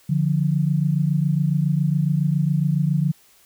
sine tone pair together, 146.83 / 174.06 Hz, D3 / F3, 0 / -6 cents, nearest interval minor third, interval 294 cents, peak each -19 / -21 dBFS, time 0.09-3.12 s, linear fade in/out 10 ms, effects white hiss -55 dBFS RMS until 3.45 s

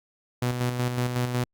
sawtooth tone with tremolo, 123.47 Hz, B2, in tune, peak -19 dBFS, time 0.42-1.44 s, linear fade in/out 5 ms, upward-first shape square, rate 5.4 Hz, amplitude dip 45%, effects Opus 48 kbps

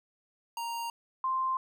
square / sine tone pair in turn, 932.3 / 1046.5 Hz, A#5 / C6, 0 / 0 cents, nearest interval major second, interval 200 cents, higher second, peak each -34 / -27 dBFS, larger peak second, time 0.57-0.9 / 1.24-1.57 s, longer neither, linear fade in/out 2 ms, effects none

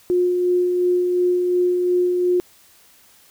sine tone with tremolo, 358.1 Hz, F4, 43 cents sharp, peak -14 dBFS, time 0.1-2.4 s, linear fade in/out 0 ms, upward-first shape sine, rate 2.8 Hz, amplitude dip 30%, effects white hiss -52 dBFS RMS until 3.3 s

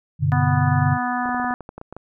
sine chord, G major, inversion none, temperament equal with one note detuned, 98 / 126.36 / 146.83 Hz, G2 / B2 / D3, 0 / +40 / 0 cents, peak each -22 / -22 / -19 dBFS, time 0.19-0.98 s, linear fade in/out 50 ms
harmonic tone, 246.9 Hz, B3, in tune, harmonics 1 / 3 / 4 / 5 / 6 / 7, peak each -26 / -25 / -29 / -29 / -32 / -30 dBFS, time 0.32-1.54 s, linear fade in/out 0 ms
clicks, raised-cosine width 1 ms, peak -21 dBFS, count 12, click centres 1.258 / 1.292 / 1.346 / 1.399 / 1.445 / 1.508 / 1.607 / 1.691 / 1.78 / 1.814 / 1.926 / 1.966 s
effects none

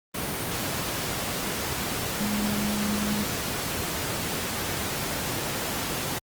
sine tone in noise, 207.7 Hz, G#3, in tune, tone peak -26 dBFS, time 2.2-3.24 s, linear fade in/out 10 ms, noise pink, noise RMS -29 dBFS, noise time 0.14-6.19 s, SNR 0 dB, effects high-pass 80 Hz 12 dB/octave + Opus 32 kbps

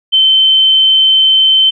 sine tone with vibrato, 3086 Hz, G7, 28 cents flat, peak -5 dBFS, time 0.12-1.71 s, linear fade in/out 20 ms, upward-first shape sine, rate 20 Hz, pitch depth 10 cents each way, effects none

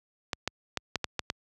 clicks, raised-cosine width 0.2 ms, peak -11 dBFS, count 7, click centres 0.332 / 0.476 / 0.773 / 0.957 / 1.043 / 1.193 / 1.301 s, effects high-pass 60 Hz 12 dB/octave

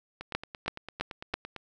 two click trains, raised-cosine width 0.3 ms, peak -12 / -23 dBFS, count 4 / 13, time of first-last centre 0.35-1.34 / 0.21-1.563 s, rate 3.03 / 8.87 Hz, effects none

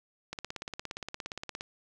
click train, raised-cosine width 0.2 ms, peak -20 dBFS, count 23, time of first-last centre 0.33-1.609 s, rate 17.2 Hz, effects none

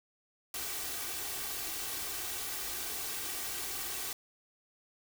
white noise with comb filter, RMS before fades -38 dBFS, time 0.54-4.13 s, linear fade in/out 2 ms, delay 2.6 ms, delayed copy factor +0.6, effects none

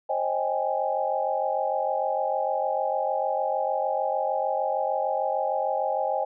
sine chord, Ab major seventh, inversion first, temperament equal with one note detuned, 531.5 / 622.3 / 784 / 830.6 Hz, C5 / Eb5 / G5 / Ab5, +27 / 0 / 0 / 0 cents, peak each -29 dBFS, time 0.09-6.25 s, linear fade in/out 10 ms, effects none

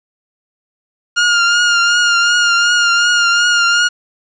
sawtooth tone with vibrato, 1414 Hz, F6, 21 cents sharp, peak -6 dBFS, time 1.16-3.89 s, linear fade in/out 20 ms, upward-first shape triangle, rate 2.7 Hz, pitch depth 36 cents each way, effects resampled to 16000 Hz + 7-bit

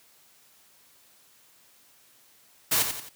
white noise with echo, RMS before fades -23 dBFS, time 2.71-2.83 s, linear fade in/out 10 ms, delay 88 ms, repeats 3, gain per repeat -7 dB, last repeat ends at 3.094 s, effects white hiss -59 dBFS RMS until 3.15 s + high-pass 80 Hz 12 dB/octave

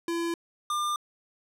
square tone pair in turn, 337.8 / 1199.6 Hz, E4 / D6, +42 / +36 cents, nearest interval octave + minor seventh, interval 2194 cents, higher second, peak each -28 / -27 dBFS, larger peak second, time 0.08-0.34 / 0.7-0.96 s, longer neither, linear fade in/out 2 ms, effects low-pass 12000 Hz 12 dB/octave

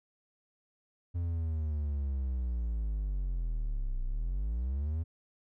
triangle linear two-way sweep, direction down then up, 87.31 to 30.04 to 83.6 Hz, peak -28 dBFS, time 1.14-5.04 s, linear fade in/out 20 ms, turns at 4.04 s, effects none

